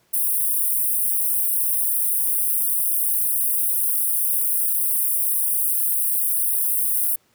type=high-pass noise; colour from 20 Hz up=white; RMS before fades=-21 dBFS; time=0.13-7.16 s; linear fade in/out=10 ms; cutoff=9000 Hz; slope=96 dB/octave; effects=pink hiss -62 dBFS RMS until 7.34 s + high-pass 100 Hz 12 dB/octave